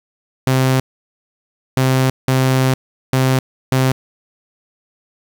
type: tone bursts at uneven times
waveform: sawtooth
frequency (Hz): 130.81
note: C3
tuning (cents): 0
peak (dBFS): -8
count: 5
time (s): 0.47-0.8 / 1.77-2.1 / 2.28-2.74 / 3.13-3.39 / 3.72-3.92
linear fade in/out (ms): 2
effects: 7-bit